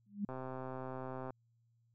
sine tone with exponential growth, 203.5 Hz, G#3, 35 cents flat, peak -31 dBFS, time 0.06-0.25 s, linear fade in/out 5 ms, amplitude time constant 41 ms
click train, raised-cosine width 1 ms, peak -30 dBFS, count 133, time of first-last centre 0.29-1.305 s, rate 130 Hz
effects added 116 Hz sine -70 dBFS peak until 1.94 s

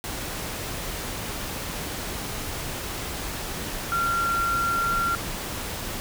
sine tone in noise, 1376 Hz, F6, 26 cents flat, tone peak -22 dBFS, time 3.92-5.15 s, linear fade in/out 0 ms, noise pink, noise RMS -32 dBFS, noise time 0.04-6 s, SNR +7 dB, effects none

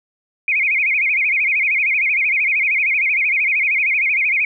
sine tone with vibrato, 2299 Hz, D7, 37 cents flat, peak -14 dBFS, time 0.48-4.45 s, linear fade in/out 2 ms, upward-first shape sine, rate 13 Hz, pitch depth 170 cents each way, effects none

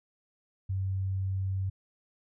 sine tone, 95.6 Hz, G2, 43 cents flat, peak -28 dBFS, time 0.69-1.7 s, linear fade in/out 10 ms, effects none

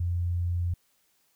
sine tone, 87.31 Hz, F2, in tune, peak -25 dBFS, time 0-0.74 s, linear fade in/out 5 ms, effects white hiss -69 dBFS RMS until 1.35 s

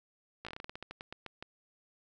slowing click train, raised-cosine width 0.3 ms, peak -26 dBFS, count 16, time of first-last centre 0.45-1.425 s, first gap 16 ms, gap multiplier 1.18, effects none

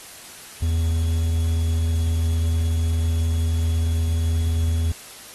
triangle tone with quantisation, 82 Hz, E2, 9 cents flat, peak -16 dBFS, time 0.62-4.92 s, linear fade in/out 5 ms, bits 7, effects white hiss -41 dBFS RMS until 5.34 s + AAC 32 kbps

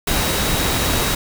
sine tone in noise, 3828 Hz, A#7, 45 cents sharp, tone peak -29 dBFS, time 0.07-1.15 s, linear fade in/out 5 ms, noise pink, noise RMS -19 dBFS, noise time 0.07-1.15 s, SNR -13 dB, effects none

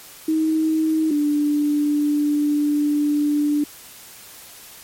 sine tone pair in turn, 315.9 / 294.2 Hz, D#4 / D4, +26 / +3 cents, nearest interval minor second, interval 123 cents, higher first, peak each -16 dBFS, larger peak neither, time 0.28-1.11 / 1.11-3.64 s, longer second, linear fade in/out 5 ms, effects white hiss -42 dBFS RMS until 4.83 s + MP3 64 kbps

